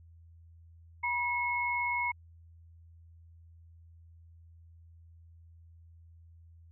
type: tone pair together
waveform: sine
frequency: 966.4 / 2179 Hz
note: B5 / C#7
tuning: -38 / -30 cents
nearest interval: octave + major second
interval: 1408 cents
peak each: -32 / -31 dBFS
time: 1.03-2.12 s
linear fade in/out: 10 ms
effects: added 83 Hz sine -53 dBFS peak until 6.71 s